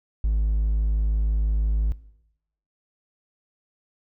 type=tone; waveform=triangle; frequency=53 Hz; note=G#1; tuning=36 cents sharp; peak=-16 dBFS; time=0.24-1.92 s; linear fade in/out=0 ms; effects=noise-tail reverb RT60 0.8 s tail -20 dB re dry + tanh soft clip ceiling -13 dBFS